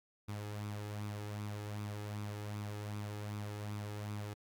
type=tone with flanger; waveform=sawtooth; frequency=104.1 Hz; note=G#2; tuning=5 cents sharp; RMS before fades=-42 dBFS; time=0.28-4.34 s; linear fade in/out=10 ms; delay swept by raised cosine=0.81 to 2.41 ms; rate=2.6 Hz; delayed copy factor=+0.5; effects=Opus 48 kbps

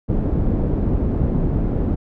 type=low-pass noise; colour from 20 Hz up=pink; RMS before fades=-19 dBFS; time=0.08-1.96 s; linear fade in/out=20 ms; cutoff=330 Hz; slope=12 dB/octave; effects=none

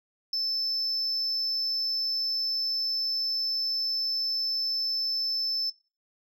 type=tone with ADSR envelope; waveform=sine; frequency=5274 Hz; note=E8; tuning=in tune; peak=-22 dBFS; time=0.33-5.7 s; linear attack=4 ms; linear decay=12 ms; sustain=-3 dB; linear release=6 ms; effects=noise-tail reverb RT60 0.3 s tail -17 dB re dry + tanh soft clip ceiling -24 dBFS

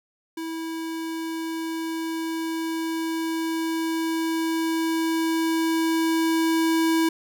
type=tone with level ramp; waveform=square; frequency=325.8 Hz; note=E4; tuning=20 cents flat; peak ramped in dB=-30 to -19 dBFS; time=0.37-7.09 s; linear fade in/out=5 ms; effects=none

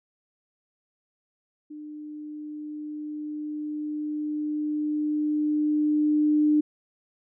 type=tone with level ramp; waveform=sine; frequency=300.9 Hz; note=D4; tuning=42 cents sharp; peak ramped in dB=-37 to -17 dBFS; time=1.7-6.61 s; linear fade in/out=10 ms; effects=none

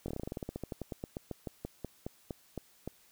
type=slowing click train; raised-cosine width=2 ms; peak=-24 dBFS; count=27; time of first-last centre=0.06-2.876 s; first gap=22 ms; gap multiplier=1.11; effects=white hiss -64 dBFS RMS until 3.11 s

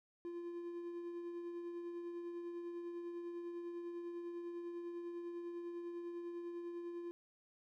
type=tone with tremolo; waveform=triangle; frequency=345.1 Hz; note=F4; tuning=21 cents flat; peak=-39 dBFS; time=0.25-7.11 s; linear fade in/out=0 ms; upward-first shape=triangle; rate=10 Hz; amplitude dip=40%; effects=none

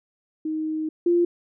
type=tone pair in turn; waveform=sine; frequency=312.8 / 346.8 Hz; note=D#4 / F4; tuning=+9 / -12 cents; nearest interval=major second; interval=179 cents; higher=second; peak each=-24 / -16 dBFS; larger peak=second; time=0.45-0.89 / 1.06-1.25 s; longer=first; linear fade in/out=5 ms; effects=none

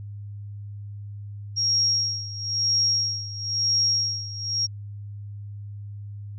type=tone with tremolo; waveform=sine; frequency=5588 Hz; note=F8; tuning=in tune; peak=-18 dBFS; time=1.56-4.67 s; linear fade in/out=20 ms; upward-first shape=sine; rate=1 Hz; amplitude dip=85%; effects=added 102 Hz sine -34 dBFS peak until 6.38 s

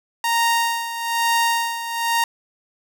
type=tone with tremolo; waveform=sawtooth; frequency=929 Hz; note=A#5; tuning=6 cents flat; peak=-12 dBFS; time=0.24-2.24 s; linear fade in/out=2 ms; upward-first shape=sine; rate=1.1 Hz; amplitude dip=70%; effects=none

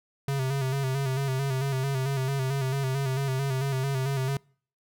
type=tone with vibrato; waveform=square; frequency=134.7 Hz; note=C#3; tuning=49 cents flat; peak=-26 dBFS; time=0.28-4.37 s; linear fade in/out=2 ms; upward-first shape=square; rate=4.5 Hz; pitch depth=46 cents each way; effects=noise-tail reverb RT60 0.5 s tail -26 dB re dry

